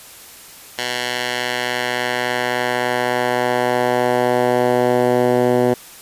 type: tone with band-pass filter sweep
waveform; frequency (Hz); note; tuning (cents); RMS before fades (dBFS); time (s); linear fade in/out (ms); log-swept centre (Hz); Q
10% pulse; 123.47; B2; 0; -18; 0.78-5.74; 5; 3300 to 400; 0.82
effects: white hiss -40 dBFS RMS until 6.01 s + resampled to 32000 Hz